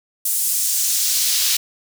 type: noise with high-pass filter sweep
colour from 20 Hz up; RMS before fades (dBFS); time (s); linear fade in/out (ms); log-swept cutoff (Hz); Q
pink; -19; 0.25-1.57; 5; 9400 to 3800; 1.1
effects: none